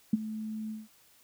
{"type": "tone with ADSR envelope", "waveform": "sine", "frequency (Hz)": 217.3, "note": "A3", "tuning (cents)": -21, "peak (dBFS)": -18, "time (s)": [0.13, 0.88], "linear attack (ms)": 6, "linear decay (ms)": 24, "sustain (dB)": -16, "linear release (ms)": 180, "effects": ["white hiss -62 dBFS RMS until 1.23 s"]}